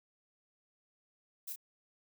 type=noise with echo; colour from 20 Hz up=violet; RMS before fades=-42 dBFS; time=1.47-1.53 s; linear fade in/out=10 ms; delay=31 ms; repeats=1; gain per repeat=-3 dB; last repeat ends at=1.561 s; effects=none